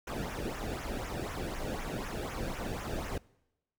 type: noise with flanger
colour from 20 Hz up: brown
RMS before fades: -37 dBFS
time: 0.07-3.18 s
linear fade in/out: 5 ms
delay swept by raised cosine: 0.22 to 1.01 ms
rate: 4 Hz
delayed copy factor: -0.75
effects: noise-tail reverb RT60 0.9 s tail -23 dB re dry